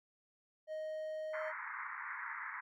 triangle tone, 624 Hz, D#5, 5 cents sharp, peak -37 dBFS, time 0.67-1.53 s, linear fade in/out 50 ms
white band-pass noise, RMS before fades -44 dBFS, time 1.33-2.61 s, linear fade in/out 10 ms, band 900 to 2100 Hz, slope 96 dB/octave
effects none

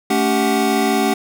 square tone cluster, 220.2 / 283.5 / 389.7 / 744 Hz, A3 / C#4 / G4 / F#5, +2 / +39 / -10 / +9 cents, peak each -21 dBFS, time 0.1-1.14 s, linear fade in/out 5 ms, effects none

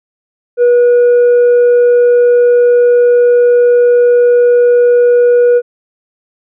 sine tone with tanh clipping, 484.4 Hz, B4, 34 cents flat, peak -5 dBFS, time 0.57-5.62 s, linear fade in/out 50 ms, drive 2 dB, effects none

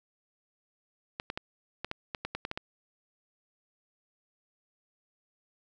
clicks, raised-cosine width 0.3 ms, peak -18 dBFS, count 11, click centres 1.199 / 1.301 / 1.375 / 1.846 / 1.914 / 2.148 / 2.25 / 2.35 / 2.451 / 2.514 / 2.575 s, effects none

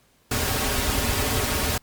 pink noise with comb filter, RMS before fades -24 dBFS, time 0.31-1.78 s, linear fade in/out 5 ms, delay 5.9 ms, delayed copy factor -0.9, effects pink hiss -61 dBFS RMS until 1.82 s + Opus 48 kbps

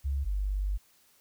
sine tone pair in turn, 69 / 49.14 Hz, C#2 / G1, -7 / +5 cents, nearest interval tritone, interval 588 cents, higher first, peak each -27 dBFS, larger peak neither, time 0.04-0.25 / 0.25-0.78 s, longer second, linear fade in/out 20 ms, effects white hiss -64 dBFS RMS until 1.2 s

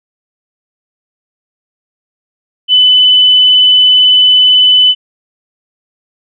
sine tone, 3006 Hz, F#7, 27 cents sharp, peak -3 dBFS, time 2.68-4.95 s, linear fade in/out 50 ms, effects none

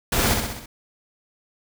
pink noise with echo, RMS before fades -21 dBFS, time 0.12-0.34 s, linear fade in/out 5 ms, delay 64 ms, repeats 5, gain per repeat -4 dB, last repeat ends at 0.66 s, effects none

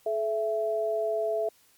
sine tone pair together, 430 / 664.2 Hz, A4 / E5, -40 / +13 cents, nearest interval minor sixth, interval 753 cents, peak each -30 / -27 dBFS, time 0.06-1.49 s, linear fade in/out 5 ms, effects white hiss -62 dBFS RMS until 1.77 s + Opus 48 kbps

